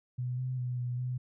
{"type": "tone with pitch steps", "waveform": "sine", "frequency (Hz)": [124.7, 128.2, 124.4, 123, 125.8], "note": ["B2", "C3", "B2", "B2", "B2"], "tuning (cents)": [17, -35, 13, -7, 32], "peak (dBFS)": -31, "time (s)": [0.18, 1.18], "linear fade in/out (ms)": 10, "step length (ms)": 200, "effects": []}